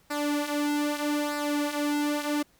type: tone with flanger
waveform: sawtooth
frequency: 293.7 Hz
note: D4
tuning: in tune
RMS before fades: -28 dBFS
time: 0.1-2.43 s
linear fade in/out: 10 ms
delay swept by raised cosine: 0.31 to 5.11 ms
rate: 0.8 Hz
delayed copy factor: -0.65
effects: pink hiss -63 dBFS RMS until 2.59 s